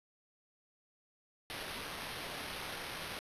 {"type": "noise with sample-and-hold", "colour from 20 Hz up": "violet", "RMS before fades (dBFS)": -43, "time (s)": [1.5, 3.19], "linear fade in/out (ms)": 0, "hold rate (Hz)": 7350, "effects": ["resampled to 32000 Hz"]}